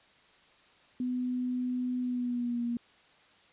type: tone with pitch glide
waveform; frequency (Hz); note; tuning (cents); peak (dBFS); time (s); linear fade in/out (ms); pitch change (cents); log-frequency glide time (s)
sine; 250 to 237.5; B3 to A#3; +21 to +33; -29; 1-2.77; 2; -88; 2.01-2.64
effects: white hiss -61 dBFS RMS until 3.52 s + resampled to 8000 Hz